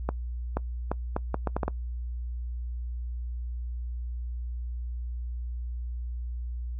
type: accelerating click train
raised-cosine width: 1 ms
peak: -13 dBFS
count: 9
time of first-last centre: 0.09-1.68 s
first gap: 480 ms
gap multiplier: 0.72
effects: noise-tail reverb RT60 0.1 s tail -23 dB re dry + added 60 Hz sine -31 dBFS peak until 6.79 s